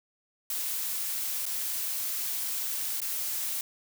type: noise with dropouts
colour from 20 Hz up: blue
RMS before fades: -32 dBFS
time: 0.5-3.61 s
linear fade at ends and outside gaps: 2 ms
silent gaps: 1.456-1.463 / 3.004-3.016 s
effects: none